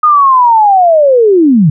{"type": "linear sweep", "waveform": "sine", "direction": "down", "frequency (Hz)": [1244.5, 139.6], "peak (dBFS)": -3, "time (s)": [0.03, 1.7], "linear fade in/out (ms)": 5, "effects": []}